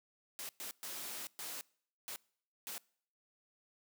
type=noise bursts at uneven times; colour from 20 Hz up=white; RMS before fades=-44 dBFS; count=6; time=0.39-0.49 / 0.6-0.71 / 0.83-1.27 / 1.39-1.61 / 2.08-2.16 / 2.67-2.78 s; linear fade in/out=0 ms; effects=noise-tail reverb RT60 0.6 s tail -25 dB re dry + high-pass 200 Hz 12 dB/octave